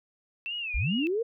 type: tone with vibrato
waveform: sine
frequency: 2637 Hz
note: E7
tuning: in tune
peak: -31 dBFS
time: 0.46-1.07 s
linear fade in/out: 0 ms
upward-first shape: sine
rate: 2.5 Hz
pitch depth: 160 cents each way
type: linear sweep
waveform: sine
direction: up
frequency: 32.35 to 481.2 Hz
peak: -25 dBFS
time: 0.74-1.23 s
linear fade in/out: 10 ms
effects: none